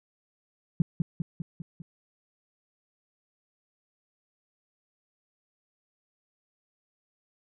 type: tone with echo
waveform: sine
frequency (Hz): 164.9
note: E3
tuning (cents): +1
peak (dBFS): -17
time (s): 0.8-0.82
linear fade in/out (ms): 2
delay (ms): 200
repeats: 5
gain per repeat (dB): -4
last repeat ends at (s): 1.82
effects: none